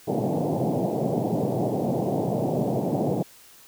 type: band-pass noise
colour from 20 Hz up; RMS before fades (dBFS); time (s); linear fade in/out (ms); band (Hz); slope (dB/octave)
pink; -25; 0.07-3.23; 10; 120 to 780; 48
effects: white hiss -51 dBFS RMS until 3.67 s